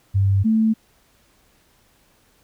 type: tone pair in turn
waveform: sine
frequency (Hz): 98 / 220.8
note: G2 / A3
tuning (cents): 0 / +6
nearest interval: octave + major second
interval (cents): 1406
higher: second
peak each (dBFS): -14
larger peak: neither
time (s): 0.14-0.44 / 0.44-0.74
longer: neither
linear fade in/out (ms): 20
effects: pink hiss -59 dBFS RMS until 2.43 s